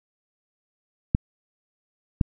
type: clicks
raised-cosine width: 5 ms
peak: -6 dBFS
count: 2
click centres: 1.149 / 2.212 s
effects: none